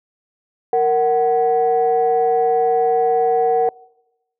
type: tone pair together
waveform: sine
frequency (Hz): 464 / 747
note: A#4 / F#5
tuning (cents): -8 / +16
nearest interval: minor sixth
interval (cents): 824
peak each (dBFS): -15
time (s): 0.73-3.69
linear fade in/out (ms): 2
effects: noise-tail reverb RT60 0.9 s tail -25 dB re dry + tanh soft clip ceiling -7 dBFS